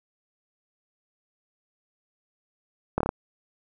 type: slowing click train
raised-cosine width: 1 ms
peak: -9 dBFS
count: 5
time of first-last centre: 2.98-3.091 s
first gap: 25 ms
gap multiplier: 1.07
effects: none